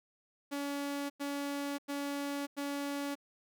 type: tone bursts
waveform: sawtooth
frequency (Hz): 283.5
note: C#4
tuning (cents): +39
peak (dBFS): -31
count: 4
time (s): 0.51-3.155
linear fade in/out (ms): 20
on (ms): 590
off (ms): 95
effects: none